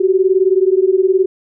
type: beating tone pair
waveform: sine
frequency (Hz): 370 / 389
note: F#4 / G4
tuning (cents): 0 / -13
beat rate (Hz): 19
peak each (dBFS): -12 / -13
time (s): 0-1.26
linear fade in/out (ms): 10
effects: none